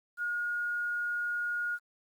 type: tone with quantisation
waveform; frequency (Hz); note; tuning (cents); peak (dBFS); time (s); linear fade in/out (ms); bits
sine; 1434; F6; +45; -30; 0.17-1.79; 50; 10
effects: Opus 48 kbps